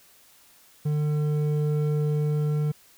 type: tone pair together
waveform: triangle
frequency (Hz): 150 / 449.5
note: D3 / A4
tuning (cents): +37 / +37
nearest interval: octave + perfect fifth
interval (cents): 1900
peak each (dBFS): -20 / -31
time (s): 0.85-2.72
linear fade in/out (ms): 10
effects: white hiss -56 dBFS RMS until 2.97 s